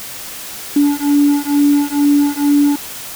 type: beating tone pair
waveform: triangle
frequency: 287.1 / 289.3 Hz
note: D4 / D4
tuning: -39 / -26 cents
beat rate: 2.2 Hz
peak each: -10 dBFS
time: 0.76-2.76 s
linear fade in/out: 5 ms
effects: tanh soft clip ceiling -5 dBFS + white hiss -29 dBFS RMS until 3.15 s